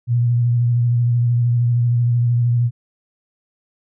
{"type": "tone with vibrato", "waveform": "sine", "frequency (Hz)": 120, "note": "B2", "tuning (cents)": -49, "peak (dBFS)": -13, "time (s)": [0.07, 2.71], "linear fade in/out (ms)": 50, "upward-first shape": "sine", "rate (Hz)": 13, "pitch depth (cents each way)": 27, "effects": []}